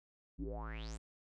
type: tone with low-pass filter sweep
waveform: square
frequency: 55 Hz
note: A1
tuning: in tune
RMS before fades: -43 dBFS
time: 0.38-0.98 s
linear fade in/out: 20 ms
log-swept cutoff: 220 to 9300 Hz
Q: 9.5
effects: none